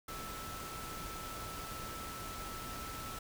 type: tone in noise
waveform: sine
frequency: 1319 Hz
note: E6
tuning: 1 cent sharp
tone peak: -46 dBFS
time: 0.08-3.19 s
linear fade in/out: 5 ms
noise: pink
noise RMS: -45 dBFS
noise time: 0.08-3.19 s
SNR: -4 dB
effects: none